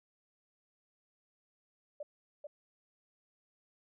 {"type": "tone with echo", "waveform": "sine", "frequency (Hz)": 588, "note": "D5", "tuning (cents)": 2, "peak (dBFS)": -39, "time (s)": [2, 2.03], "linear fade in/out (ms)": 5, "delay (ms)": 440, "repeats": 1, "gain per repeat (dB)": -3, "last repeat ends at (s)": 2.47, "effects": []}